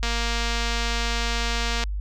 click train, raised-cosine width 0.2 ms, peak -10 dBFS, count 424, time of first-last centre 0.03-1.838 s, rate 234 Hz, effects added 50 Hz sine -25 dBFS peak until 2 s

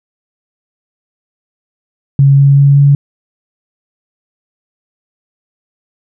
sine tone with pitch steps, 138.59 / 139.55 / 140.52 / 141.5 Hz, C#3 / C#3 / C#3 / C#3, 0 / +12 / +24 / +36 cents, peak -3 dBFS, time 2.19-2.95 s, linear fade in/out 2 ms, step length 190 ms, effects none

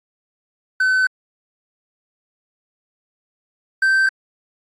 triangle tone pair in turn, 1519 / 1556.3 Hz, F#6 / G6, +45 / -13 cents, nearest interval unison, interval 42 cents, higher second, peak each -12 / -11 dBFS, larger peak second, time 0.8-1.07 / 3.82-4.09 s, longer neither, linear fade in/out 5 ms, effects AAC 32 kbps

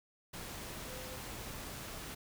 sine tone in noise, 512 Hz, C5, 38 cents flat, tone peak -49 dBFS, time 0.87-1.17 s, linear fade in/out 10 ms, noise pink, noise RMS -45 dBFS, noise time 0.33-2.15 s, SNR -7 dB, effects none

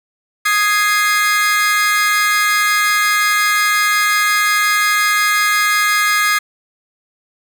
40% pulse chord, Ab major, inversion second, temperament equal, 1244.5 / 1661.2 / 2093 Hz, Eb6 / Ab6 / C7, 0 / 0 / 0 cents, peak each -16 dBFS, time 0.45-6.39 s, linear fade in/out 10 ms, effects none

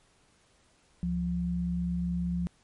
sine tone pair together, 70.48 / 175.2 Hz, C#2 / F3, +29 / +6 cents, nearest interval octave + major third, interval 1577 cents, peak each -35 / -28 dBFS, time 1.03-2.47 s, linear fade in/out 0 ms, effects pink hiss -65 dBFS RMS until 2.63 s + MP3 48 kbps

